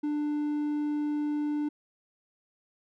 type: tone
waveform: triangle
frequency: 296.5 Hz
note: D4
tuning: 17 cents sharp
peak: -25 dBFS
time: 0.03-1.69 s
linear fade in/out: 10 ms
effects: none